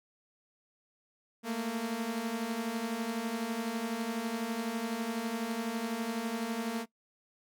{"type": "beating tone pair", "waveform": "sawtooth", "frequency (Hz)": [219.3, 231.3], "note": ["A3", "A#3"], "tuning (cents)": [-6, -13], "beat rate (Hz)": 12, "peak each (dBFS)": [-34, -30], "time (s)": [1.43, 6.86], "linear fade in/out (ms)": 50, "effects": ["noise-tail reverb RT60 0.1 s tail -20 dB re dry"]}